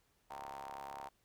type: ring-modulated tone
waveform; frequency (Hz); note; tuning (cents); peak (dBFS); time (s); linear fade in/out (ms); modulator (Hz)
sawtooth; 69.3; C#2; 0; -38; 0.3-1.09; 10; 848
effects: pink hiss -75 dBFS RMS until 1.24 s